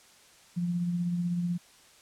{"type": "tone with tremolo", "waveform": "sine", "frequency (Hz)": 174.61, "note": "F3", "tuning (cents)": 0, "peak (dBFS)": -25, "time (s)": [0.56, 1.58], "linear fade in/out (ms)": 20, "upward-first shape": "triangle", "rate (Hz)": 16, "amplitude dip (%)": 40, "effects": ["white hiss -57 dBFS RMS until 2.01 s", "low-pass 9000 Hz 12 dB/octave"]}